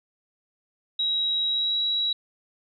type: tone with pitch glide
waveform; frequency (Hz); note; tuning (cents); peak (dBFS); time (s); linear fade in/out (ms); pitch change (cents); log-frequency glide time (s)
sine; 3846 to 3884; B7 to B7; -47 to -30; -22; 0.99-2.13; 5; +17; 1.45-1.8
effects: none